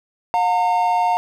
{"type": "tone pair together", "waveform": "triangle", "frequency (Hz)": [717, 913.5], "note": ["F5", "A#5"], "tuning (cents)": [45, -35], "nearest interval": "major third", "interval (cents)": 420, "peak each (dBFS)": -16, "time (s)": [0.34, 1.17], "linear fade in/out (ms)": 0, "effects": []}